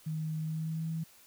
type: tone with pitch glide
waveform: sine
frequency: 157.1 to 161.98 Hz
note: D#3 to E3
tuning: +17 to -30 cents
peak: -32 dBFS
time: 0.06-1.04 s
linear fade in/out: 10 ms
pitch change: +53 cents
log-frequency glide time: 0.41-0.9 s
effects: white hiss -59 dBFS RMS until 1.26 s